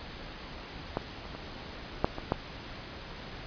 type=clicks; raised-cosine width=1 ms; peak=-14 / -28 / -26 / -9 / -21 / -11 dBFS; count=6; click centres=0.971 / 1.254 / 1.35 / 2.045 / 2.184 / 2.321 s; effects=pink hiss -43 dBFS RMS until 3.46 s + resampled to 11025 Hz